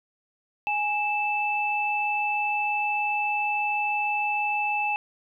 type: tone pair together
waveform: sine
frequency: 830.6 / 2637 Hz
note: G#5 / E7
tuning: 0 / 0 cents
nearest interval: octave + minor sixth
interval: 2000 cents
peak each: -26 dBFS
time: 0.67-4.96 s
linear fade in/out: 0 ms
effects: none